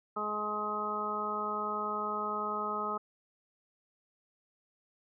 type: harmonic tone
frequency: 210.6 Hz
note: G#3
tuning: 24 cents sharp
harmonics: 1 / 2 / 3 / 4 / 5 / 6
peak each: -43 / -40 / -43 / -41 / -40 / -34 dBFS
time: 0.16-2.98 s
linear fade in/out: 10 ms
effects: none